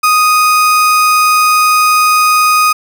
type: tone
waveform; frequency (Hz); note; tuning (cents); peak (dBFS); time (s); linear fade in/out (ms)
35% pulse; 1244.5; D#6; 0; -5; 0.03-2.73; 10
effects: none